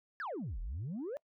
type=exponential two-way sweep; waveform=sine; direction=down then up; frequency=1784 to 37.5 to 617 Hz; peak=-35 dBFS; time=0.2-1.17 s; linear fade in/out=0 ms; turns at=0.6 s; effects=noise-tail reverb RT60 0.1 s tail -25 dB re dry + tanh soft clip ceiling -35 dBFS